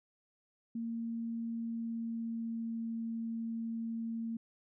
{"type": "tone with pitch glide", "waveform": "sine", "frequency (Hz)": [230, 228], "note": ["A#3", "A#3"], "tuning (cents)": [-23, -38], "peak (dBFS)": -35, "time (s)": [0.75, 4.37], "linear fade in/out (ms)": 5, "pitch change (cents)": -15, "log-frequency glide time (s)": [1.48, 2.95], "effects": []}